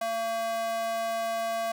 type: tone with high-pass filter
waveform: square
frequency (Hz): 226.8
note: A#3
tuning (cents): -47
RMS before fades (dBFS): -30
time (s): 0.01-1.72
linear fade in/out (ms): 5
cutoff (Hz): 710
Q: 2.9
effects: none